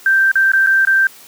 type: tone with dropouts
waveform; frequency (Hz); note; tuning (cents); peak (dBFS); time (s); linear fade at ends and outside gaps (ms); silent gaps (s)
sine; 1568; G6; 0; -9; 0.06-1.07; 2; 0.316-0.355 / 0.519-0.534 / 0.664-0.67 / 0.851-0.872
effects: white hiss -41 dBFS RMS until 1.27 s + high-pass 150 Hz 12 dB/octave